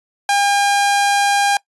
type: tone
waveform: sawtooth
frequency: 806 Hz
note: G5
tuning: 48 cents sharp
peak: -9 dBFS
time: 0.29-1.57 s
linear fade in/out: 2 ms
effects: noise-tail reverb RT60 0.1 s tail -22 dB re dry + resampled to 24000 Hz